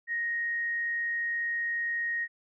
sine tone with frequency modulation, 1871 Hz, A#6, 6 cents sharp, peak -28 dBFS, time 0.07-2.28 s, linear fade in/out 50 ms, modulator 74.8 Hz, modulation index 0.2, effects none

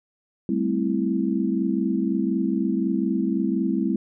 sine chord, A minor seventh, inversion third, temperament equal, 196 / 220 / 261.6 / 329.6 Hz, G3 / A3 / C4 / E4, 0 / 0 / 0 / 0 cents, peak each -25 / -27 / -26 / -26 dBFS, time 0.49-3.96 s, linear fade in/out 2 ms, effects none

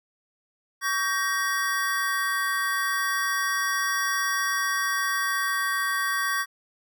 square chord, G diminished, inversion second, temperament just, 1128.9 / 1568 / 1881.6 Hz, Db6 / G6 / Bb6, +31 / 0 / +16 cents, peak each -29 dBFS, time 0.81-6.46 s, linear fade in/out 50 ms, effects none

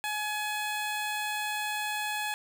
15% pulse tone, 845 Hz, G#5, 30 cents sharp, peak -24 dBFS, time 0.04-2.34 s, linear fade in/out 0 ms, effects none

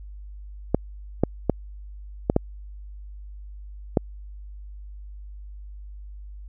clicks, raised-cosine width 2 ms, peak -4 dBFS, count 6, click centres 0.746 / 1.236 / 1.497 / 2.299 / 2.364 / 3.972 s, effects added 50 Hz sine -37 dBFS peak until 6.48 s

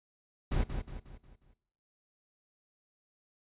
brown noise with echo, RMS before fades -29 dBFS, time 0.51-0.64 s, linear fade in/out 10 ms, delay 180 ms, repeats 5, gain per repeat -7 dB, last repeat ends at 1.54 s, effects noise-tail reverb RT60 0.8 s tail -19 dB re dry + resampled to 8000 Hz

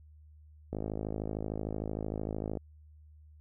click train, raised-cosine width 2 ms, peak -22 dBFS, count 99, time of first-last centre 0.73-2.572 s, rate 53.2 Hz, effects added 76 Hz sine -53 dBFS peak until 3.4 s

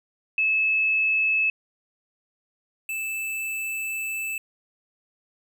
sine / square tone pair in turn, 2600 / 2633 Hz, E7 / E7, -24 / -3 cents, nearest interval unison, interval 21 cents, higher second, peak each -19 / -28 dBFS, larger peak first, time 0.38-1.5 / 2.89-4.38 s, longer second, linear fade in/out 2 ms, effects none

